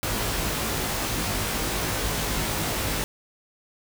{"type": "noise with comb filter", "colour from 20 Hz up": "pink", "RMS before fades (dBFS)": -27, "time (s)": [0.03, 3.04], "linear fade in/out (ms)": 0, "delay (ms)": 19, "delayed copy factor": 0.85, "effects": []}